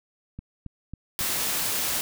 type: click train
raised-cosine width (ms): 5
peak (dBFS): -24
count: 4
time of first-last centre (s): 0.39-1.21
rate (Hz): 3.66
type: noise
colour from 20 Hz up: white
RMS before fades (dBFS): -27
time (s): 1.19-2.01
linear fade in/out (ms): 0
effects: none